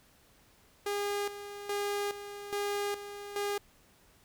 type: tone with tremolo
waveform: sawtooth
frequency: 407.1 Hz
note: G#4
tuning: 35 cents flat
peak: -27 dBFS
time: 0.86-3.58 s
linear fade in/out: 5 ms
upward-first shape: square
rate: 1.2 Hz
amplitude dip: 70%
effects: pink hiss -63 dBFS RMS until 4.24 s